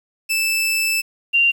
sawtooth / sine tone pair in turn, 2637 / 2773 Hz, E7 / F7, 0 / -13 cents, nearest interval minor second, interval 87 cents, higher second, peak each -14 / -12 dBFS, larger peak second, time 0.29-1.02 / 1.33-1.52 s, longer first, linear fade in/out 20 ms, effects 8-bit

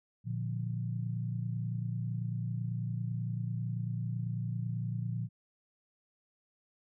sine chord, Bb major, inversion none, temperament equal, 116.54 / 146.83 / 174.61 Hz, Bb2 / D3 / F3, 0 / 0 / 0 cents, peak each -34 / -40 / -39 dBFS, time 0.24-5.29 s, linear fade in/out 50 ms, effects none

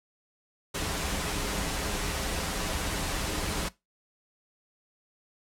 pink noise with comb filter, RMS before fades -31 dBFS, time 0.74-3.69 s, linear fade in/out 10 ms, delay 8.4 ms, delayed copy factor -0.5, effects noise-tail reverb RT60 0.2 s tail -19 dB re dry + low-pass 11000 Hz 12 dB/octave

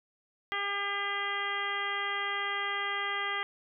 harmonic tone, 401.9 Hz, G4, 43 cents sharp, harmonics 1 / 2 / 3 / 4 / 5 / 6 / 7 / 8, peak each -43 / -40 / -36 / -39 / -34 / -46 / -44 / -40 dBFS, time 0.52-3.43 s, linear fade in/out 0 ms, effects none

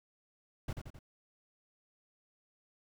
brown noise with echo, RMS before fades -37 dBFS, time 0.68-0.73 s, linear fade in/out 5 ms, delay 87 ms, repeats 3, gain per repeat -5 dB, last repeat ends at 0.991 s, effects none

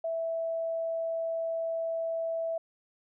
sine tone, 658 Hz, E5, 3 cents flat, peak -29 dBFS, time 0.04-2.58 s, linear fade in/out 5 ms, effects none

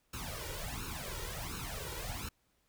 pink noise with flanger, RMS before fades -41 dBFS, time 0.13-2.29 s, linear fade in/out 5 ms, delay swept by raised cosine 0.74 to 2.14 ms, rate 1.4 Hz, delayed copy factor +0.85, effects pink hiss -75 dBFS RMS until 2.68 s

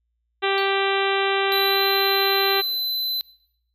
harmonic tone, 392 Hz, G4, in tune, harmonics 1 / 2 / 3 / 4 / 5 / 6 / 7 / 8 / 9 / 10, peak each -23 / -26 / -28 / -29 / -30 / -31 / -31 / -32 / -33 / -33 dBFS, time 0.42-2.62 s, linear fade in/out 20 ms
triangle tone with exponential decay, 4427 Hz, C#8, 3 cents flat, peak -29 dBFS, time 0.58-0.76 s, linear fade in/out 0 ms, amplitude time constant 39 ms
square tone with pitch glide, 3971 to 4031 Hz, B7 to B7, +9 to +35 cents, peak -23 dBFS, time 1.52-3.21 s, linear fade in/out 0 ms, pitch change +26 cents, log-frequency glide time 1.66-1.84 s
effects noise-tail reverb RT60 0.8 s tail -23 dB re dry + added 58 Hz sine -70 dBFS peak until 3.74 s

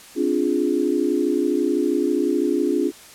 sine chord, D half-diminished seventh, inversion third, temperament equal, 261.6 / 293.7 / 349.2 / 415.3 Hz, C4 / D4 / F4 / Ab4, 0 / 0 / 0 / 0 cents, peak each -25 / -22 / -22 / -25 dBFS, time 0.15-2.92 s, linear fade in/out 50 ms, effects white hiss -44 dBFS RMS until 3.14 s + low-pass 11000 Hz 12 dB/octave

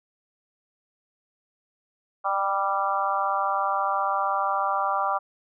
harmonic tone with a mistuned harmonic, 196.1 Hz, G3, 1 cent sharp, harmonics 3 / 4 / 5 / 6 / 7, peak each -32 / -27 / -30 / -26 / -32 dBFS, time 2.24-5.19 s, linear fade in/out 20 ms, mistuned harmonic 3, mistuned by +27 cents, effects none

